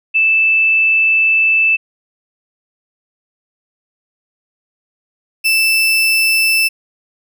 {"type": "tone pair in turn", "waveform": ["sine", "35% pulse"], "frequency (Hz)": [2637, 2647], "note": ["E7", "E7"], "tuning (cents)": [0, 7], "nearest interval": "unison", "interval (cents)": 7, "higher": "second", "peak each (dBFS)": -9, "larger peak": "neither", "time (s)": [[0.14, 1.77], [5.44, 6.69]], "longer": "first", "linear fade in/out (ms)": 20, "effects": []}